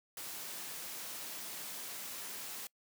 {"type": "noise", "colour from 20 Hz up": "white", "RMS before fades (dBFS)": -44, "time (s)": [0.17, 2.67], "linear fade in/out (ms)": 2, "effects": ["noise-tail reverb RT60 0.1 s tail -24 dB re dry", "high-pass 150 Hz 12 dB/octave"]}